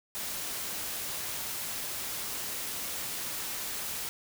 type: noise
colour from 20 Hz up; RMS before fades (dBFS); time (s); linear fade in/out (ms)
white; -36; 0.15-4.09; 0
effects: none